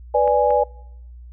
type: chord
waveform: sine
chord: G# diminished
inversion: first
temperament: equal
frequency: 493.9 / 587.3 / 830.6 Hz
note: B4 / D5 / G#5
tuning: 0 / 0 / 0 cents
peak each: -18 dBFS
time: 0.14-0.64 s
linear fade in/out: 10 ms
type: clicks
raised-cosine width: 0.5 ms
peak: -21 dBFS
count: 2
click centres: 0.277 / 0.506 s
effects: noise-tail reverb RT60 0.9 s tail -26 dB re dry + added 60 Hz sine -37 dBFS peak until 1.32 s